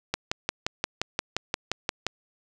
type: click train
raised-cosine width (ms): 0.2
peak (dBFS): -8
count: 12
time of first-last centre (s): 0.14-2.066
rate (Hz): 5.71
effects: none